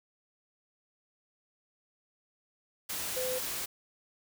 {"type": "tone in noise", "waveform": "sine", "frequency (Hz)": 510, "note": "C5", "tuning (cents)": -44, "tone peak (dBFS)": -32, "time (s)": [3.16, 3.39], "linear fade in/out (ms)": 10, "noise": "white", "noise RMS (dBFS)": -36, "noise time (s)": [2.89, 3.66], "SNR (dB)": 1, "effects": []}